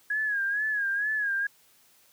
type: tone with vibrato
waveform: sine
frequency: 1661.2 Hz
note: G#6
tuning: in tune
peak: -25 dBFS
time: 0.1-1.47 s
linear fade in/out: 5 ms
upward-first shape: sine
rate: 2.2 Hz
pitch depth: 81 cents each way
effects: white hiss -61 dBFS RMS until 2.12 s + high-pass 80 Hz 12 dB/octave